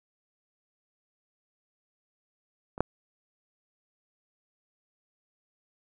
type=clicks; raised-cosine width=1 ms; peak=-25 / -9 dBFS; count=2; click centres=2.779 / 2.806 s; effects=none